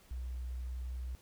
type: tone with pitch glide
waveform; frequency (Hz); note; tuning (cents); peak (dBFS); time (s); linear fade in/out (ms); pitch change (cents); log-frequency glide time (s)
sine; 62.2 to 62.67; B1 to B1; +13 to +26; -37; 0.11-1.15; 0; +13; 0.49-0.93
effects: pink hiss -63 dBFS RMS until 1.21 s